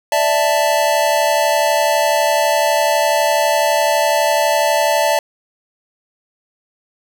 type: chord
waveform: square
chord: D suspended second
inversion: none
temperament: equal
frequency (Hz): 587.3 / 659.3 / 880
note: D5 / E5 / A5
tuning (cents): 0 / 0 / 0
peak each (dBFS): -18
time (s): 0.12-5.19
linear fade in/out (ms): 2
effects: none